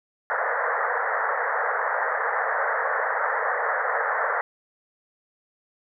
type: band-pass noise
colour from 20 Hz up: white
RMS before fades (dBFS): -25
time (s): 0.3-4.41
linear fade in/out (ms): 0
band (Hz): 450 to 1900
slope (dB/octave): 96
effects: none